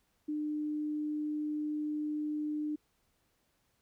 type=tone; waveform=sine; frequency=301.1 Hz; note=D4; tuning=43 cents sharp; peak=-32 dBFS; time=0.28-2.76 s; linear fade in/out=10 ms; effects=pink hiss -75 dBFS RMS until 3.81 s